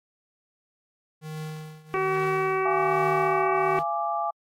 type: tone with tremolo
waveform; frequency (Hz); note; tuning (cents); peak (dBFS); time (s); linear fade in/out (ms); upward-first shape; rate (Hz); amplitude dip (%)
square; 155.56; D#3; 0; -32; 1.21-3.84; 50; triangle; 1.2; 90
type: harmonic tone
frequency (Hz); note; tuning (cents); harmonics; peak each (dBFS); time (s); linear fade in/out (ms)
380; F#4; +46; 1 / 2 / 3 / 4 / 5 / 6 / 7; -25 / -32 / -28 / -37 / -38 / -34 / -42; 1.94-3.79; 0
type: chord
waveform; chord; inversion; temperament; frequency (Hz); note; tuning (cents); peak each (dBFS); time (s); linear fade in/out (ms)
sine; D diminished; first; equal with one note detuned; 682.9 / 830.6 / 1174.7; F5 / Ab5 / D6; -39 / 0 / 0; -29; 2.65-4.31; 10
effects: AAC 64 kbps